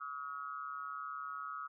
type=tone with amplitude modulation; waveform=sine; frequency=1279 Hz; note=D#6; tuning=47 cents sharp; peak=-36 dBFS; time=0-1.68 s; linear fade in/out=20 ms; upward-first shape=sine; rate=140 Hz; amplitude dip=95%; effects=none